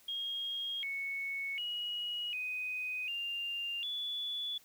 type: tone with pitch steps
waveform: sine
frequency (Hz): 3256 / 2211 / 2902 / 2501 / 2795 / 3438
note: G#7 / C#7 / F#7 / D#7 / F7 / A7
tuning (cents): -35 / -5 / -34 / +8 / +1 / -41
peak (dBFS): -35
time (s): 0.08-4.58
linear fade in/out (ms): 5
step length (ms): 750
effects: white hiss -63 dBFS RMS until 4.64 s